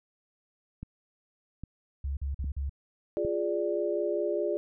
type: click train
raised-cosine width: 5 ms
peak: -26 dBFS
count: 4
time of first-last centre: 0.83-3.249 s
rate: 1.24 Hz
type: tone bursts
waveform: sine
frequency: 69.3 Hz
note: C#2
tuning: in tune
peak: -29 dBFS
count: 4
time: 2.04-2.695 s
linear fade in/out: 5 ms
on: 130 ms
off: 45 ms
type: chord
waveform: sine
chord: D diminished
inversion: first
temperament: equal with one note detuned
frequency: 349.2 / 414.1 / 587.3 Hz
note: F4 / Ab4 / D5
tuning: 0 / -5 / 0 cents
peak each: -31 dBFS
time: 3.17-4.57 s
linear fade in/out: 0 ms
effects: none